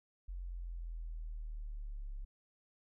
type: linear sweep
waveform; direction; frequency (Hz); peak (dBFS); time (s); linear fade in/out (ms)
sine; down; 45.22 to 34.06; -40; 0.28-2.25; 10
effects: none